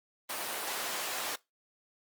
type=high-pass noise; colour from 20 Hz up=pink; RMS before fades=-36 dBFS; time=0.29-1.36 s; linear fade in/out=10 ms; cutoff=580 Hz; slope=12 dB/octave; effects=noise-tail reverb RT60 0.2 s tail -21 dB re dry + Opus 32 kbps